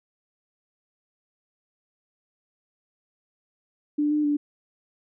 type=tone with pitch steps; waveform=sine; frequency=295.6 / 300.1 / 292.4 Hz; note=D4 / D4 / D4; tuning=+11 / +38 / -7 cents; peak=-20 dBFS; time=3.98-4.37 s; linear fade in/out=10 ms; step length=130 ms; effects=none